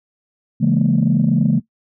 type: chord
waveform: sine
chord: A# half-diminished seventh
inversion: first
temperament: just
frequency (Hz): 139.85 / 167.82 / 209.8 / 233.1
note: C#3 / E3 / G#3 / A#3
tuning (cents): +16 / +31 / +18 / 0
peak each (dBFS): -17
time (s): 0.6-1.6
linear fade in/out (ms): 20
effects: noise-tail reverb RT60 0.1 s tail -17 dB re dry + tanh soft clip ceiling -5 dBFS